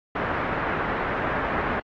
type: low-pass noise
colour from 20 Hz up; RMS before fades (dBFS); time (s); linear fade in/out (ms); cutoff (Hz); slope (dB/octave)
white; -27; 0.15-1.8; 5; 1700; 24
effects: AAC 32 kbps